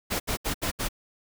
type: noise bursts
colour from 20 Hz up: pink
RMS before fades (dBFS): -28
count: 5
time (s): 0.1-0.888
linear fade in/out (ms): 20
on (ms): 100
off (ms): 72
effects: none